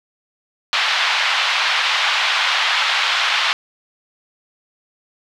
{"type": "band-pass noise", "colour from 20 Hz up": "white", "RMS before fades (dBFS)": -18, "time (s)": [0.73, 3.53], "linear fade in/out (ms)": 0, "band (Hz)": [820, 3800], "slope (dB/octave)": 24, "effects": []}